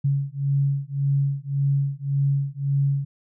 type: beating tone pair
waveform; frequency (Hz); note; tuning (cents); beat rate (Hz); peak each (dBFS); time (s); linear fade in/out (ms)
sine; 138.59 / 140.39; C#3 / C#3; 0 / +22; 1.8; -23 / -23; 0.04-3.05; 10
effects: none